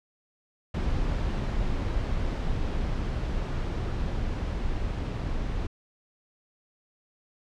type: noise with level ramp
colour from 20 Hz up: brown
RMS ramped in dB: -27 to -30 dBFS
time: 0.74-5.67 s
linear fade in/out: 5 ms
effects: low-pass 5000 Hz 12 dB/octave